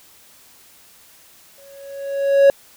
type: tone with exponential growth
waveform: triangle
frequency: 555 Hz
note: C#5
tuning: 2 cents sharp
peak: -4 dBFS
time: 1.58-2.5 s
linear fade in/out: 1 ms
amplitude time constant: 200 ms
effects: white hiss -49 dBFS RMS until 2.76 s